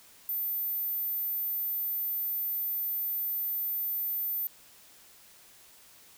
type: tone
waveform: sine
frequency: 14080 Hz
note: A9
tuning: in tune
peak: -29 dBFS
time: 0.29-4.47 s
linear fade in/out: 0 ms
effects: white hiss -56 dBFS RMS until 6.17 s